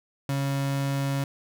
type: tone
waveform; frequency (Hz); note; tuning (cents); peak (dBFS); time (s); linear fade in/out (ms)
35% pulse; 138.3; C#3; -4; -23; 0.29-1.24; 2
effects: none